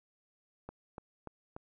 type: click train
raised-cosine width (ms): 1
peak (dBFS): -29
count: 4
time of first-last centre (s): 0.69-1.565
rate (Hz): 3.43
effects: none